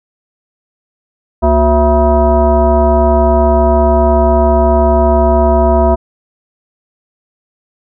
sine tone with frequency modulation, 366.2 Hz, F#4, 18 cents flat, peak -6 dBFS, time 1.42-5.96 s, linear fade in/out 20 ms, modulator 299 Hz, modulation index 1.8, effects none

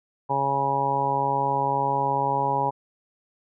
harmonic tone, 138.3 Hz, C#3, 4 cents flat, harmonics 1 / 2 / 3 / 4 / 5 / 6 / 7, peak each -32 / -36 / -32 / -31 / -35 / -25 / -25 dBFS, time 0.29-2.71 s, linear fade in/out 20 ms, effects none

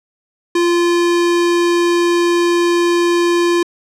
square tone, 346 Hz, F4, 16 cents flat, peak -12 dBFS, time 0.55-3.63 s, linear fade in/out 5 ms, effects low-pass 8000 Hz 12 dB/octave

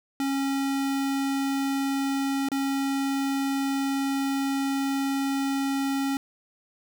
square tone with dropouts, 273.9 Hz, C#4, 21 cents flat, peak -25 dBFS, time 0.2-6.17 s, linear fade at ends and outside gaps 1 ms, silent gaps 2.487-2.517 s, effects none

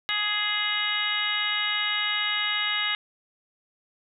harmonic tone, 417.4 Hz, G#4, 9 cents sharp, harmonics 2 / 3 / 4 / 5 / 6 / 7 / 8 / 9, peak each -40 / -34 / -32 / -29 / -39 / -29 / -38 / -31 dBFS, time 0.09-2.95 s, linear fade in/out 0 ms, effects none

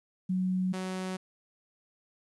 sine / sawtooth tone pair in turn, 185 / 186.39 Hz, F#3 / F#3, 0 / +13 cents, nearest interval unison, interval 13 cents, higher second, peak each -26 / -29 dBFS, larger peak first, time 0.29-0.73 / 0.73-1.17 s, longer neither, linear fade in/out 10 ms, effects resampled to 24000 Hz + 11-bit

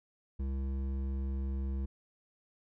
triangle tone with hard clipping, 67.1 Hz, C2, 44 cents sharp, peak -34 dBFS, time 0.39-1.86 s, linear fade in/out 10 ms, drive 14 dB, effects none

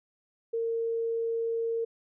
sine tone, 458.3 Hz, A#4, 29 cents flat, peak -27 dBFS, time 0.53-1.85 s, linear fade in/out 10 ms, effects none

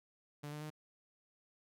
sawtooth tone with pitch steps, 146.83 / 149.83 / 152.89 Hz, D3 / D3 / D#3, 0 / +35 / -30 cents, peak -39 dBFS, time 0.43-0.703 s, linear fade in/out 10 ms, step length 91 ms, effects none

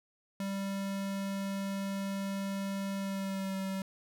square tone with pitch glide, 196.2 to 192.27 Hz, G3 to G3, +2 to -33 cents, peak -34 dBFS, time 0.4-3.82 s, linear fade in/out 2 ms, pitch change -35 cents, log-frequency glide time 2.97-3.56 s, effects none

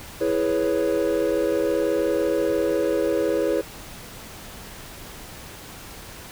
triangle chord, C# minor seventh, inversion first, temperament equal, 329.6 / 415.3 / 493.9 / 554.4 Hz, E4 / G#4 / B4 / C#5, 0 / 0 / 0 / 0 cents, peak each -23 dBFS, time 0.2-3.62 s, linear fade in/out 20 ms, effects tanh soft clip ceiling -8 dBFS + pink hiss -40 dBFS RMS until 6.31 s

